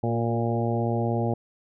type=harmonic tone with a mistuned harmonic; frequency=116.54 Hz; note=A#2; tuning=in tune; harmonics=1 / 2 / 3 / 4 / 5 / 6 / 7; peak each=-26 / -29 / -31 / -32 / -33 / -34 / -34 dBFS; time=0.03-1.34 s; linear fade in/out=5 ms; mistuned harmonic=3; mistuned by=+23 cents; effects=none